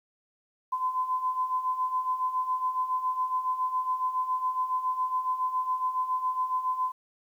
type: beating tone pair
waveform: sine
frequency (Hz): 1015 / 1022.2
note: B5 / C6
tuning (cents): +47 / -41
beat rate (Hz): 7.2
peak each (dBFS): -33 / -27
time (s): 0.72-6.92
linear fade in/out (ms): 10
effects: 10-bit